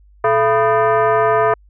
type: tone with frequency modulation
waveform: sine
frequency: 120.8 Hz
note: B2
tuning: 38 cents flat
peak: -11 dBFS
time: 0.24-1.54 s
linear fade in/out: 5 ms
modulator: 555 Hz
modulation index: 2.2
effects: added 50 Hz sine -45 dBFS peak until 1.69 s